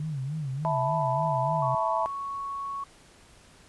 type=tone with vibrato; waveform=sine; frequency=143.8 Hz; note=D3; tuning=36 cents flat; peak=-29 dBFS; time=0-1.75 s; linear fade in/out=2 ms; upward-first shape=sine; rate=3.4 Hz; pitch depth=170 cents each way
type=chord; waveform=sine; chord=E suspended fourth; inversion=none; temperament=just; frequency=659.3 / 879 / 988.9 Hz; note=E5 / A5 / B5; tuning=0 / -2 / +2 cents; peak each=-29 dBFS; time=0.65-2.06 s; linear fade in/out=0 ms
type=tone; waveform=sine; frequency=1110 Hz; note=C#6; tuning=2 cents sharp; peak=-31 dBFS; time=1.62-2.84 s; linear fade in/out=5 ms
effects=pink hiss -55 dBFS RMS until 3.68 s + resampled to 24000 Hz